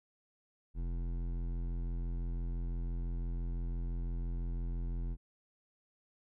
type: tone with hard clipping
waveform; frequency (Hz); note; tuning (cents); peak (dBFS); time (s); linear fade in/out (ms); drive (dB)
sine; 42.96; F1; -28; -36; 0.74-5.17; 50; 13
effects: none